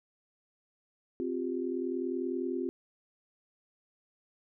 sine chord, C suspended fourth, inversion none, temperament equal with one note detuned, 261.6 / 351.7 / 392 Hz, C4 / F4 / G4, 0 / +12 / 0 cents, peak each -35 / -34 / -37 dBFS, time 1.2-2.69 s, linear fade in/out 0 ms, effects none

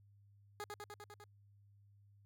15% pulse tone with echo, 415.3 Hz, G#4, in tune, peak -36 dBFS, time 0.6-0.64 s, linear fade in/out 0 ms, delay 100 ms, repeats 6, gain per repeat -2 dB, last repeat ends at 1.24 s, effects added 101 Hz sine -63 dBFS peak until 2.25 s

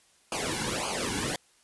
pink noise with flanger, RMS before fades -31 dBFS, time 0.32-1.36 s, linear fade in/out 2 ms, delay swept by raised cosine 0.53 to 1.63 ms, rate 1.8 Hz, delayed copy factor -0.95, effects white hiss -63 dBFS RMS until 1.63 s + resampled to 24000 Hz

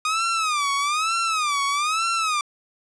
sawtooth tone with vibrato, 1231 Hz, D#6, 19 cents flat, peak -17 dBFS, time 0.05-2.41 s, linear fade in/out 2 ms, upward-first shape sine, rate 1.1 Hz, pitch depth 170 cents each way, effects resampled to 22050 Hz + 9-bit

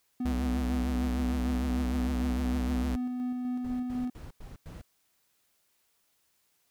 triangle tone with tremolo, 249.1 Hz, B3, 15 cents sharp, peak -27 dBFS, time 0.2-4.1 s, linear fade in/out 5 ms, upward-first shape square, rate 4 Hz, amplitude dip 25%
square tone with vibrato, 65.41 Hz, C2, in tune, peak -30 dBFS, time 0.25-2.96 s, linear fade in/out 5 ms, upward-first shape triangle, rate 6.6 Hz, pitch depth 170 cents each way
brown noise bursts, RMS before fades -44 dBFS, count 5, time 3.64-4.816 s, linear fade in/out 5 ms, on 160 ms, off 94 ms
effects white hiss -72 dBFS RMS until 6.7 s

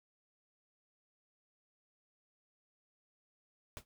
pink noise with exponential decay, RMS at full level -42 dBFS, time 3.77-3.85 s, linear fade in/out 0 ms, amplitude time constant 17 ms, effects none

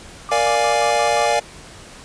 sine tone with tremolo, 1174.7 Hz, D6, in tune, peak -25 dBFS, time 0.29-1.33 s, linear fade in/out 0 ms, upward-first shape square, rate 5.7 Hz, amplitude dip 70%
square chord, Bb dominant seventh, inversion none, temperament equal, 466.2 / 587.3 / 698.5 / 830.6 Hz, Bb4 / D5 / F5 / Ab5, 0 / 0 / 0 / 0 cents, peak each -25 / -21 / -21 / -21 dBFS, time 0.31-1.4 s, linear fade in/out 10 ms
effects pink hiss -40 dBFS RMS until 2.04 s + resampled to 22050 Hz

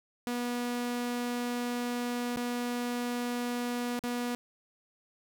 sawtooth tone with dropouts, 242.7 Hz, B3, 30 cents flat, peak -27 dBFS, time 0.27-4.35 s, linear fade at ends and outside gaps 0 ms, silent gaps 2.361-2.371 / 3.992-4.038 s, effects none

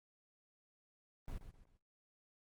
brown noise with echo, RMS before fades -43 dBFS, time 1.28-1.38 s, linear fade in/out 0 ms, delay 130 ms, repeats 3, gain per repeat -9 dB, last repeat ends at 1.77 s, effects noise-tail reverb RT60 0.3 s tail -20 dB re dry + Opus 24 kbps

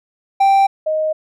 triangle / sine tone pair in turn, 784 / 623.6 Hz, G5 / D#5, 0 / +4 cents, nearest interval major third, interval 396 cents, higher first, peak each -7 / -15 dBFS, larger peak first, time 0.4-0.67 / 0.86-1.13 s, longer neither, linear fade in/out 10 ms, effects none

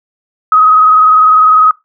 sine tone with vibrato, 1265 Hz, D#6, 28 cents sharp, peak -3 dBFS, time 0.52-1.71 s, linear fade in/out 2 ms, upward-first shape sine, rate 20 Hz, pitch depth 32 cents each way, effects noise-tail reverb RT60 0.2 s tail -23 dB re dry

